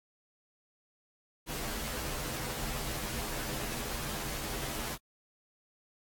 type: noise with comb filter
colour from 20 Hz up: pink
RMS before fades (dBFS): -37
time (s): 1.46-4.98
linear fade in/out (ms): 50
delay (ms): 11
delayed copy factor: -1
effects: AAC 64 kbps